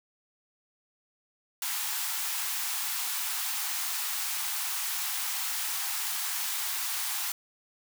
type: high-pass noise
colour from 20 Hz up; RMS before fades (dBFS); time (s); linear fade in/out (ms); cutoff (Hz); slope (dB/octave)
white; -32; 1.62-7.32; 2; 740; 96
effects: none